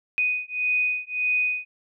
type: beating tone pair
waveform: sine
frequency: 2489 / 2490.7 Hz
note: D#7 / D#7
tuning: 0 / +1 cents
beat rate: 1.7 Hz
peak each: -25 dBFS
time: 0.18-1.65 s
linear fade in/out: 0 ms
effects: none